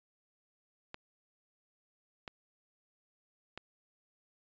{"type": "clicks", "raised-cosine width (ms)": 0.3, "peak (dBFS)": -26, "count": 3, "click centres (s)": [0.944, 2.278, 3.576], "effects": ["resampled to 16000 Hz"]}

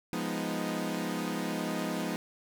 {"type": "chord", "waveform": "sawtooth", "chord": "F half-diminished seventh", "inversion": "none", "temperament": "equal", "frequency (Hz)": [174.61, 207.7, 246.9, 311.1], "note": ["F3", "Ab3", "Cb4", "Eb4"], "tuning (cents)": [0, 0, 0, 0], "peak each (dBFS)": -33, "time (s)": [0.13, 2.16], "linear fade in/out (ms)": 0, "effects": []}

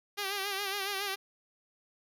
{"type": "tone with vibrato", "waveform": "5% pulse", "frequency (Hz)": 396.7, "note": "G4", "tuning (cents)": 21, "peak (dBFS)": -21, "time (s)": [0.17, 1.16], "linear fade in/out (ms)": 20, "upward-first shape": "sine", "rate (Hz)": 7.2, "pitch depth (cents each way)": 65, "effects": []}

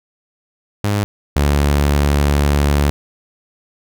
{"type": "tone pair in turn", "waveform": "sawtooth", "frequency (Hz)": [102.5, 72.04], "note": ["G#2", "D2"], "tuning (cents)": [-22, -33], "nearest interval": "tritone", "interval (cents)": 611, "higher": "first", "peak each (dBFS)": [-11, -8], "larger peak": "second", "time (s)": [[0.84, 1.04], [1.36, 2.9]], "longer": "second", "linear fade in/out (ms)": 0, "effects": []}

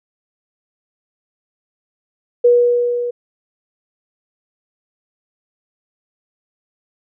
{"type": "tone with level ramp", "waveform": "sine", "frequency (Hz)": 483.3, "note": "B4", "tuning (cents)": -38, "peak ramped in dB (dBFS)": [-6, -19], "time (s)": [2.44, 3.11], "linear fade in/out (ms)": 10, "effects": []}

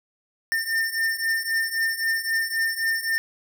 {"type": "beating tone pair", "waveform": "square", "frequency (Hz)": [1804, 1807.8], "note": ["A6", "A6"], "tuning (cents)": [43, 46], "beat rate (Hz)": 3.8, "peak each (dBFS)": [-28, -25], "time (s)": [0.52, 3.18], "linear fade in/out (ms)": 0, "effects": []}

